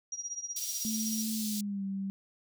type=tone with tremolo; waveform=sine; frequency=5730 Hz; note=F8; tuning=44 cents sharp; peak=-32 dBFS; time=0.12-1.23 s; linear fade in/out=2 ms; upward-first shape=triangle; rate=16 Hz; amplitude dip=90%
type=high-pass noise; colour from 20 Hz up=pink; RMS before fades=-38 dBFS; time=0.56-1.61 s; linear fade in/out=5 ms; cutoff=4100 Hz; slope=24 dB/octave
type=tone with pitch glide; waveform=sine; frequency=220 to 194.87 Hz; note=A3 to G3; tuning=0 to -10 cents; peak=-32 dBFS; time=0.85-2.1 s; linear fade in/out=0 ms; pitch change=-210 cents; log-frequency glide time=1.35-1.84 s
effects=none